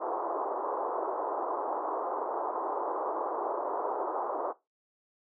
white band-pass noise, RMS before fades -33 dBFS, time 0-4.53 s, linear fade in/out 20 ms, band 340 to 1100 Hz, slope 48 dB/octave, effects noise-tail reverb RT60 0.2 s tail -17 dB re dry

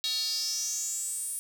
square tone with high-pass filter sweep, 253.4 Hz, B3, 45 cents sharp, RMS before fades -32 dBFS, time 0.04-1.39 s, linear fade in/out 0 ms, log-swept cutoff 3900 to 10000 Hz, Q 7.3, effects none

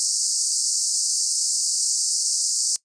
white band-pass noise, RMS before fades -23 dBFS, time 0-2.76 s, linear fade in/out 0 ms, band 4600 to 9100 Hz, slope 96 dB/octave, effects noise-tail reverb RT60 0.1 s tail -20 dB re dry + resampled to 22050 Hz

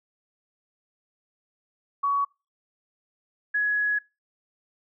sine tone pair in turn, 1125 / 1679.8 Hz, C#6 / G#6, +25 / +19 cents, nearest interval perfect fifth, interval 694 cents, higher second, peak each -21 dBFS, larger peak neither, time 2.03-2.25 / 3.54-3.99 s, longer second, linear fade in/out 10 ms, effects noise-tail reverb RT60 0.3 s tail -26 dB re dry

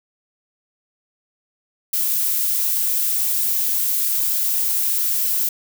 violet noise, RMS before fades -20 dBFS, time 1.93-5.49 s, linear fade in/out 5 ms, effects none

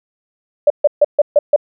sine tone bursts, 587.3 Hz, D5, in tune, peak -5 dBFS, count 6, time 0.67-1.562 s, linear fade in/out 5 ms, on 32 ms, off 140 ms, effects none

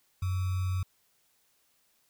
sine tone with sample-and-hold, 92.5 Hz, F#2, in tune, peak -27 dBFS, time 0.22-0.83 s, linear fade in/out 5 ms, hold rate 1225 Hz, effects white hiss -70 dBFS RMS until 2.09 s

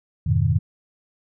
sine chord, F half-diminished seventh, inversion none, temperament equal with one note detuned, 87.31 / 103.83 / 123.47 / 153.42 Hz, F2 / Ab2 / Cb3 / Eb3, 0 / 0 / 0 / -24 cents, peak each -22 dBFS, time 0.26-0.59 s, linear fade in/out 10 ms, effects none

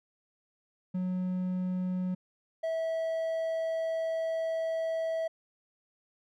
triangle tone pair in turn, 183.2 / 651 Hz, F#3 / E5, -17 / -22 cents, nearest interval octave + minor seventh, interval 2195 cents, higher second, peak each -27 dBFS, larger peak neither, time 0.94-2.15 / 2.63-5.28 s, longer second, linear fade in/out 10 ms, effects none

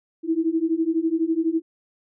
sine beating tone pair, 319.1 / 331.1 Hz, D#4 / E4, +44 / +8 cents, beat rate 12 Hz, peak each -23 / -22 dBFS, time 0.23-1.62 s, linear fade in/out 50 ms, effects none

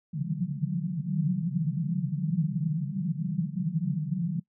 white band-pass noise, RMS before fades -29 dBFS, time 0.13-4.4 s, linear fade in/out 10 ms, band 140 to 190 Hz, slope 96 dB/octave, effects noise-tail reverb RT60 0.1 s tail -22 dB re dry

